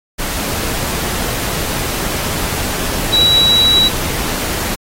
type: tone in noise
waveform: sine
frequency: 3903 Hz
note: B7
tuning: 21 cents flat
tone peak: -8 dBFS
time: 3.12-3.89 s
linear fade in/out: 20 ms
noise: pink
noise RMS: -20 dBFS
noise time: 0.18-4.76 s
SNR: +9 dB
effects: AAC 48 kbps